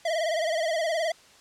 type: tone with vibrato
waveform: square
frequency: 650 Hz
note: E5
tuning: 24 cents flat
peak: -25 dBFS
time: 0.05-1.12 s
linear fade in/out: 5 ms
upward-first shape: sine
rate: 19 Hz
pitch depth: 91 cents each way
effects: white hiss -54 dBFS RMS until 1.4 s + low-pass 7000 Hz 12 dB/octave